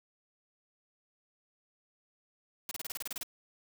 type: noise bursts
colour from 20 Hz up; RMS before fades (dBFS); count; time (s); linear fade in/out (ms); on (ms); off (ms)
white; -38; 11; 2.69-3.232; 2; 22; 30
effects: none